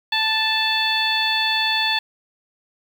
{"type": "harmonic tone with a mistuned harmonic", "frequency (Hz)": 880, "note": "A5", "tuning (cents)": 0, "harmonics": [1, 2, 3, 4, 5], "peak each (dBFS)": [-25, -24, -25, -22, -26], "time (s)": [0.12, 1.99], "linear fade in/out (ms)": 5, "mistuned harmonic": 4, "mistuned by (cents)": -19, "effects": ["7-bit"]}